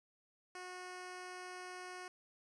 10% pulse tone, 364.3 Hz, F#4, 27 cents flat, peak -38 dBFS, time 0.55-2.08 s, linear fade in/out 2 ms, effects resampled to 22050 Hz

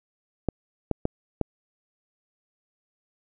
clicks, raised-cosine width 2 ms, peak -10 dBFS, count 4, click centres 0.487 / 0.913 / 1.054 / 1.413 s, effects none

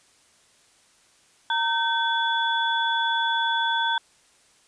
sine tone cluster, 921 / 1537 / 3426 Hz, A#5 / G6 / A7, -21 / -35 / -47 cents, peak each -24 / -26 / -27 dBFS, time 1.5-3.98 s, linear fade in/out 2 ms, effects white hiss -59 dBFS RMS until 4.67 s + resampled to 22050 Hz

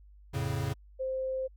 square chord, F augmented, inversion none, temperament equal, 87.31 / 110 / 138.59 Hz, F2 / A2 / C#3, 0 / 0 / 0 cents, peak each -37 / -35 / -34 dBFS, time 0.33-0.74 s, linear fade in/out 20 ms
sine tone, 523.3 Hz, C5, in tune, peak -30 dBFS, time 0.99-1.48 s, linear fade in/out 20 ms
effects added 50 Hz sine -52 dBFS peak until 1.56 s

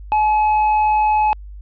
sine tone with hard clipping, 853 Hz, G#5, 46 cents sharp, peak -14 dBFS, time 0.12-1.33 s, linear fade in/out 0 ms, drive 4 dB, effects added 50 Hz sine -32 dBFS peak until 1.61 s + resampled to 11025 Hz

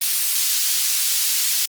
pink high-pass noise, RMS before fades -20 dBFS, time 0.01-1.66 s, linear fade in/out 10 ms, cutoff 4400 Hz, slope 12 dB/octave, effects Opus 32 kbps

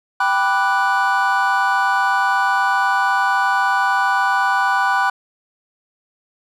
triangle chord, G major seventh, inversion none, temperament equal, 784 / 987.8 / 1174.7 / 1480 Hz, G5 / B5 / D6 / F#6, 0 / 0 / 0 / 0 cents, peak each -18 / -18 / -21 / -17 dBFS, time 0.2-5.1 s, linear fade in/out 5 ms, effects none

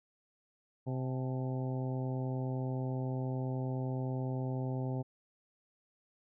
harmonic tone with a mistuned harmonic, 129.9 Hz, C3, 12 cents flat, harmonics 1 / 2 / 3 / 4 / 5 / 6 / 7, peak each -34 / -40 / -44 / -46 / -48 / -50 / -51 dBFS, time 0.86-5.03 s, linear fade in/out 20 ms, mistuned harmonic 7, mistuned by -70 cents, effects none

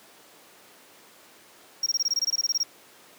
triangle tone bursts, 5588 Hz, F8, in tune, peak -20 dBFS, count 15, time 1.83-2.633 s, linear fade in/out 5 ms, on 33 ms, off 22 ms, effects pink hiss -52 dBFS RMS until 3.18 s + high-pass 300 Hz 12 dB/octave

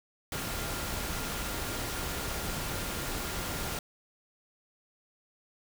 sine tone in noise, 1400 Hz, F6, 4 cents sharp, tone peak -46 dBFS, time 0.32-3.79 s, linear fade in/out 2 ms, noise pink, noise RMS -35 dBFS, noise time 0.32-3.79 s, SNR -14 dB, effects none

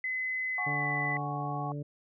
sine tone with pitch glide, 2030 to 1994 Hz, B6 to B6, +47 to +16 cents, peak -30 dBFS, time 0.04-1.17 s, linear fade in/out 2 ms, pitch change -31 cents, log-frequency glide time 0.51-0.85 s
sine chord, F# suspended second, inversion none, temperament equal with one note detuned, 733.2 / 830.6 / 1108.7 Hz, F#5 / G#5 / C#6, -16 / 0 / 0 cents, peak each -37 / -40 / -39 dBFS, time 0.58-1.72 s, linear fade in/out 2 ms
harmonic tone, 145.4 Hz, D3, 17 cents flat, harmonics 1 / 2 / 3 / 4, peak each -35 / -41 / -45 / -47 dBFS, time 0.66-1.83 s, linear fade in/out 10 ms
effects none

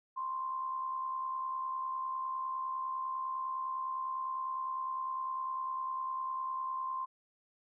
sine tone with amplitude modulation, 1046.5 Hz, C6, in tune, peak -32 dBFS, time 0.16-7.06 s, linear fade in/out 20 ms, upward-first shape sine, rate 69.9 Hz, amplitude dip 45%, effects none

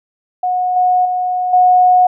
sine tone with level steps, 729 Hz, F#5, 26 cents flat, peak -13 / -9 / -14 / -6 dBFS, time 0.43-2.07 s, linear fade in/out 5 ms, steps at 0.76 / 1.05 / 1.53 s, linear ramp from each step 5 ms, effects none

